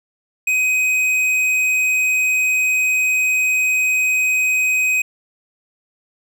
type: tone with tanh clipping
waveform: sine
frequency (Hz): 2515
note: D#7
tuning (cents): +18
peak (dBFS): -16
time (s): 0.47-5.02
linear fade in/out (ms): 5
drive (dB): 11
effects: none